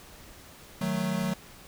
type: chord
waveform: square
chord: D# diminished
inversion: none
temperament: equal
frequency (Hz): 155.56 / 185 / 220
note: D#3 / F#3 / A3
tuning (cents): 0 / 0 / 0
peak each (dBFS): -35 / -30 / -33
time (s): 0.81-1.34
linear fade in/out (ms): 5
effects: pink hiss -50 dBFS RMS until 1.67 s